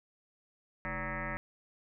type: tone with frequency modulation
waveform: sine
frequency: 936 Hz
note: A#5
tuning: 7 cents sharp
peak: -34 dBFS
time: 0.85-1.37 s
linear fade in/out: 0 ms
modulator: 179 Hz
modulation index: 6.5
effects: none